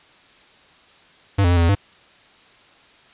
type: tone with pitch steps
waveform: square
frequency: 99.1 / 87.2 / 88.1 / 85 / 84.3 / 99.8 Hz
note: G2 / F2 / F2 / F2 / E2 / G2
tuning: +19 / -2 / +16 / -46 / +39 / +32 cents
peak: -14 dBFS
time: 1.38-1.752 s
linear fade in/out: 10 ms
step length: 62 ms
effects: white hiss -51 dBFS RMS until 3.13 s + resampled to 8000 Hz